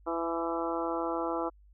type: harmonic tone with a mistuned harmonic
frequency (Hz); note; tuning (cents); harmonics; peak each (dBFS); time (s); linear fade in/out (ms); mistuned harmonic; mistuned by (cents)
166.8; E3; +21; 2 / 3 / 4 / 5 / 6 / 7 / 8; -34 / -36 / -37 / -38 / -39 / -39 / -40; 0.06-1.5; 20; 5; +15
effects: added 50 Hz sine -55 dBFS peak until 1.73 s